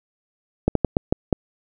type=slowing click train; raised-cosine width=2 ms; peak=-3 dBFS; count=6; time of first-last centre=0.68-1.328 s; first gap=73 ms; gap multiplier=1.29; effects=none